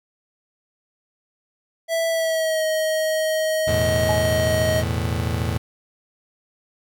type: tone with pitch glide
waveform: square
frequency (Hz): 659.3 to 629.9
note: E5 to D#5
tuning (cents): 0 to +21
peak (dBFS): -20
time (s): 1.88-4.84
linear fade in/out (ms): 50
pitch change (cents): -79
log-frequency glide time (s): 2.09-2.64
type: chord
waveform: 35% pulse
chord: E suspended fourth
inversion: none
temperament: just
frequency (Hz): 82.41 / 109.88 / 123.61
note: E2 / A2 / B2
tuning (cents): 0 / -2 / +2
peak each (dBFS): -23 / -24 / -26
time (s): 3.67-5.58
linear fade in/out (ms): 10
type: tone with exponential decay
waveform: sine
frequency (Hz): 844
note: G#5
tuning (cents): +28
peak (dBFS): -20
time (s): 4.09-4.41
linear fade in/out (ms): 1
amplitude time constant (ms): 68
effects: none